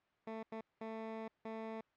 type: tone bursts at uneven times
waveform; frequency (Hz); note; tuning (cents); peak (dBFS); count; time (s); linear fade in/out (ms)
15% pulse; 222.1; A3; +16; -36; 4; 0.27-0.43 / 0.52-0.61 / 0.81-1.28 / 1.45-1.81; 5
effects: white hiss -75 dBFS RMS until 1.96 s + low-pass 2000 Hz 12 dB/octave